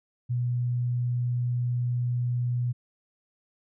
sine tone, 122.3 Hz, B2, 16 cents flat, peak -24 dBFS, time 0.29-2.73 s, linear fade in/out 20 ms, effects none

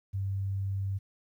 sine tone, 97.6 Hz, G2, 7 cents flat, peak -29 dBFS, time 0.13-0.99 s, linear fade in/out 20 ms, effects 11-bit

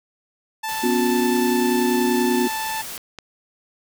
sawtooth tone, 880 Hz, A5, in tune, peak -21 dBFS, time 0.63-2.82 s, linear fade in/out 10 ms
white noise, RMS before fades -33 dBFS, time 0.68-2.98 s, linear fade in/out 10 ms
sine chord, B suspended second, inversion none, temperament equal with one note detuned, 246.9 / 277.2 / 361.5 Hz, B3 / C#4 / F#4, 0 / 0 / -40 cents, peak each -20 / -26 / -21 dBFS, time 0.83-2.48 s, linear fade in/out 10 ms
clicks, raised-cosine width 0.2 ms, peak -18 dBFS, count 2, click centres 2.978 / 3.187 s
effects none

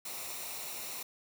white noise with comb filter, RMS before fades -41 dBFS, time 0.05-1.03 s, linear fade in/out 5 ms, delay 0.62 ms, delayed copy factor -0.55, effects none

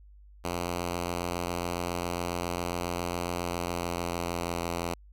5% pulse tone with pitch glide, 87.31 to 85.66 Hz, F2 to F2, 0 to -33 cents, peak -19 dBFS, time 0.44-4.94 s, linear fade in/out 5 ms, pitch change -33 cents, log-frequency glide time 3.34-4.73 s, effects added 50 Hz sine -50 dBFS peak until 5.12 s

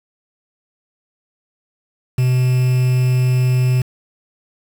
triangle tone with quantisation, 126.6 Hz, B2, 43 cents sharp, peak -10 dBFS, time 2.18-3.82 s, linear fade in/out 5 ms, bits 5, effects none

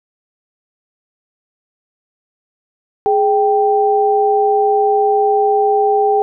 sine tone pair together, 418 / 784 Hz, G#4 / G5, +11 / 0 cents, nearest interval major seventh, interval 1089 cents, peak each -13 dBFS, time 3.06-6.22 s, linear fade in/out 0 ms, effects none

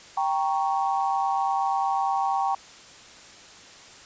sine chord, G diminished, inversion none, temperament equal, 784 / 932.3 / 1108.7 Hz, G5 / Bb5 / Db6, 0 / 0 / 0 cents, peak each -24 / -28 / -29 dBFS, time 0.17-2.55 s, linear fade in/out 5 ms, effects white hiss -47 dBFS RMS until 4.05 s + resampled to 16000 Hz

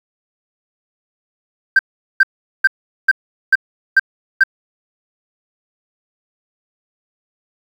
sine tone bursts, 1568 Hz, G6, in tune, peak -4 dBFS, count 7, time 1.76-4.437 s, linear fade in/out 5 ms, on 31 ms, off 410 ms, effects tanh soft clip ceiling -4 dBFS + 7-bit

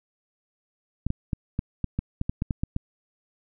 clicks, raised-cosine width 5 ms, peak -13 dBFS, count 12, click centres 1.066 / 1.104 / 1.332 / 1.591 / 1.843 / 1.99 / 2.214 / 2.295 / 2.421 / 2.508 / 2.635 / 2.764 s, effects none

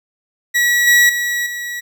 40% pulse tone with level steps, 1928 Hz, B6, 42 cents flat, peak -11 / -7 / -16 / -22 dBFS, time 0.54-1.81 s, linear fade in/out 20 ms, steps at 0.87 / 1.09 / 1.46 s, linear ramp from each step 5 ms, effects none

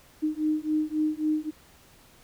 sine beating tone pair, 306 / 309.7 Hz, D#4 / D#4, -29 / -8 cents, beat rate 3.7 Hz, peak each -27 dBFS, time 0.22-1.51 s, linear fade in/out 20 ms, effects pink hiss -56 dBFS RMS until 2.23 s

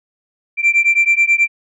sine beating tone pair, 2349 / 2358.3 Hz, D7 / D7, 0 / +7 cents, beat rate 9.3 Hz, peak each -12 dBFS, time 0.57-1.48 s, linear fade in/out 50 ms, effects tanh soft clip ceiling -6 dBFS

